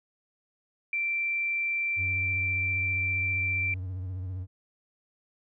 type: tone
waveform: sine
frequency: 2349 Hz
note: D7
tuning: in tune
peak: -26 dBFS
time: 0.93-3.74 s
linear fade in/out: 2 ms
type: tone with vibrato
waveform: triangle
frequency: 92.5 Hz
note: F#2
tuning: in tune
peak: -30 dBFS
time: 1.96-4.47 s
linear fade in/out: 50 ms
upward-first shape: sine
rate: 15 Hz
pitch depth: 59 cents each way
effects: none